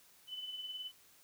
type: tone with tremolo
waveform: sine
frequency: 3011 Hz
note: F#7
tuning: 30 cents sharp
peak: -39 dBFS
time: 0.27-0.92 s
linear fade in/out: 50 ms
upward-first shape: sine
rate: 19 Hz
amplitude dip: 50%
effects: white hiss -64 dBFS RMS until 1.23 s